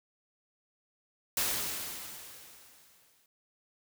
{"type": "noise with exponential decay", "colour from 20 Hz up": "white", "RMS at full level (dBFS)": -29, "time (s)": [1.37, 3.26], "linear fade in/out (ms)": 2, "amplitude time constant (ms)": 410, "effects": []}